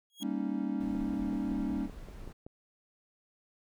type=tone with exponential growth; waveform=sawtooth; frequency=3294 Hz; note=G#7; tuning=15 cents flat; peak=-34 dBFS; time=0.1-0.23 s; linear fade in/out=0 ms; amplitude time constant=27 ms
type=chord; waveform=triangle; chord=Eb dominant seventh; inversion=first; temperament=equal with one note detuned; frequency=198.85 / 233.1 / 277.2 / 311.1 Hz; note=G3 / Bb3 / Db4 / Eb4; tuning=+25 / 0 / 0 / 0 cents; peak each=-34 / -35 / -33 / -36 dBFS; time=0.2-1.89 s; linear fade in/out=50 ms
type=noise; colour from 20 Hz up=brown; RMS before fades=-45 dBFS; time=0.8-2.33 s; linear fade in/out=10 ms
type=click train; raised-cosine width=2 ms; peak=-33 dBFS; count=9; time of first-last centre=0.95-2.465 s; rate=5.28 Hz
effects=none